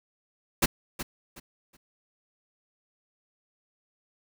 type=noise with echo; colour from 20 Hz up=pink; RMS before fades=-21 dBFS; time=0.62-0.66 s; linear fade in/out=10 ms; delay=370 ms; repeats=3; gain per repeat=-12 dB; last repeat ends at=1.77 s; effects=none